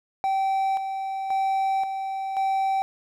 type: tone with tremolo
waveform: triangle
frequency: 774 Hz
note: G5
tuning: 22 cents flat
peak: -19 dBFS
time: 0.24-2.82 s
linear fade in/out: 0 ms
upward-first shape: square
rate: 0.94 Hz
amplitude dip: 50%
effects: none